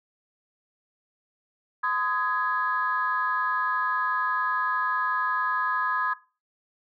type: tone cluster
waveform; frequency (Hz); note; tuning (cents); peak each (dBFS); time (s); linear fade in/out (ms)
sine; 1021 / 1252 / 1666; C6 / D#6 / G#6; -43 / +10 / +5; -27; 1.83-6.14; 10
effects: noise-tail reverb RT60 0.3 s tail -17 dB re dry + tanh soft clip ceiling -14 dBFS